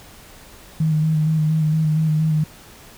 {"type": "tone with vibrato", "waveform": "sine", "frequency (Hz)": 156.1, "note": "D#3", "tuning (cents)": 6, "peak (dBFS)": -15, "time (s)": [0.8, 2.44], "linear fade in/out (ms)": 5, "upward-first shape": "square", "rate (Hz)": 4.3, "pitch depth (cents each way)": 23, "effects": ["pink hiss -44 dBFS RMS until 2.97 s"]}